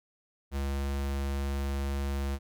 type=tone; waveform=square; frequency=69.3 Hz; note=C#2; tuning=in tune; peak=-30 dBFS; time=0.51-2.39 s; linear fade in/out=50 ms; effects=none